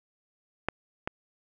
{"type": "clicks", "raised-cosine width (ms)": 0.5, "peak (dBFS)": [-11, -15], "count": 2, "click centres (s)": [0.686, 1.075], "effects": []}